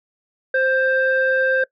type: tone pair together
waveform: sine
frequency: 523.3 / 1579 Hz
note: C5 / G6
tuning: 0 / +12 cents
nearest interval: octave + perfect fifth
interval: 1912 cents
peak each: -17 dBFS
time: 0.54-1.64 s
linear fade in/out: 5 ms
effects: noise-tail reverb RT60 0.1 s tail -21 dB re dry + tanh soft clip ceiling -10 dBFS